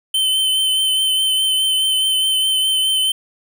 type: tone with vibrato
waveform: square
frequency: 3072 Hz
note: G7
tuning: 36 cents flat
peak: -15 dBFS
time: 0.14-3.12 s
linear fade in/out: 5 ms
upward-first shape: triangle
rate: 4.8 Hz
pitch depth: 23 cents each way
effects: none